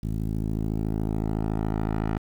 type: tone with low-pass filter sweep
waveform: 10% pulse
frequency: 53.8 Hz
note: A1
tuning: 38 cents flat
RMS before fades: -27 dBFS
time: 0.03-2.18 s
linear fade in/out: 5 ms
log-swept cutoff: 200 to 1700 Hz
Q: 0.76
effects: 8-bit